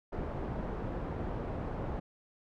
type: low-pass noise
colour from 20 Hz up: pink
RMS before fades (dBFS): -37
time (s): 0.12-2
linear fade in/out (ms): 10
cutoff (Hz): 850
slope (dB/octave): 12
effects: none